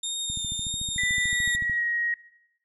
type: tone with vibrato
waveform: 25% pulse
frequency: 3658 Hz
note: A#7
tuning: 33 cents flat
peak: -24 dBFS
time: 0.03-1.56 s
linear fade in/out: 5 ms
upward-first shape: triangle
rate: 1.6 Hz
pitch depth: 24 cents each way
type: click train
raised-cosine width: 5 ms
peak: -26 dBFS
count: 20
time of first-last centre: 0.3-1.697 s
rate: 13.6 Hz
type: tone with pitch glide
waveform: sine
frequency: 1978 to 1889.8 Hz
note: B6 to A#6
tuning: +2 to +23 cents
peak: -24 dBFS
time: 0.98-2.14 s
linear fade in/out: 2 ms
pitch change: -79 cents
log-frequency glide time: 1.16-1.85 s
effects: noise-tail reverb RT60 0.8 s tail -18 dB re dry